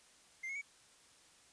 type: tone with pitch steps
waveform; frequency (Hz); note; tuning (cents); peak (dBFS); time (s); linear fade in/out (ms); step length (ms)
triangle; 2093 / 2176 / 2261; C7 / C#7 / C#7; 0 / -33 / +34; -38; 0.43-0.616; 10; 62
effects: white hiss -64 dBFS RMS until 1.52 s + resampled to 22050 Hz